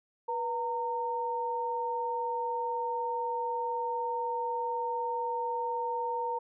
sine tone pair together, 486.4 / 919 Hz, B4 / A#5, -26 / -25 cents, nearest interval major seventh, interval 1101 cents, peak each -35 / -31 dBFS, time 0.28-6.39 s, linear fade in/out 10 ms, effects none

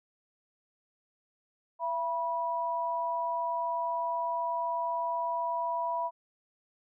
sine tone pair together, 673 / 976 Hz, E5 / B5, +36 / -21 cents, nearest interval tritone, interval 643 cents, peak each -34 / -30 dBFS, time 1.79-6.11 s, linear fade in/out 50 ms, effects none

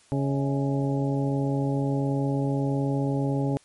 harmonic tone with a mistuned harmonic, 138.59 Hz, C#3, in tune, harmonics 1 / 2 / 3 / 4 / 5 / 6, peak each -25 / -27 / -33 / -34 / -40 / -37 dBFS, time 0.12-3.57 s, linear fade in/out 0 ms, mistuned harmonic 5, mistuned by -110 cents, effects white hiss -58 dBFS RMS until 3.64 s + MP3 48 kbps

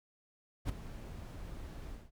brown noise with ADSR envelope, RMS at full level -31 dBFS, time 0.65-2.11 s, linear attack 42 ms, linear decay 11 ms, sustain -14 dB, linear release 200 ms, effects none

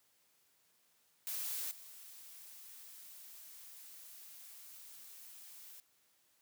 blue noise with level steps, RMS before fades -40 / -54 dBFS, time 1.27-5.8 s, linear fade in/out 0 ms, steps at 1.71 s, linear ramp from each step 2 ms, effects white hiss -73 dBFS RMS until 6.41 s + high-pass 80 Hz 12 dB/octave

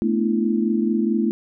sine tone cluster, 219.2 / 243.8 / 295.3 / 336.2 Hz, A3 / B3 / D4 / E4, -6 / -22 / +10 / +34 cents, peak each -20 / -25 / -28 / -23 dBFS, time 0.02-1.31 s, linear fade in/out 0 ms, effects none

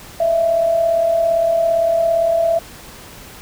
sine tone pair together, 630 / 667.6 Hz, D#5 / E5, +21 / +22 cents, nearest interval minor second, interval 101 cents, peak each -23 / -13 dBFS, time 0.2-2.59 s, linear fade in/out 5 ms, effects pink hiss -38 dBFS RMS until 3.41 s

